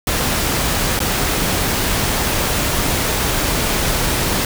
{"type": "noise with dropouts", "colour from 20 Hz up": "pink", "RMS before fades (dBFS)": -18, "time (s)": [0.07, 4.45], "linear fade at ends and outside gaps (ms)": 2, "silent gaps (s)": [0.992, 1.002], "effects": []}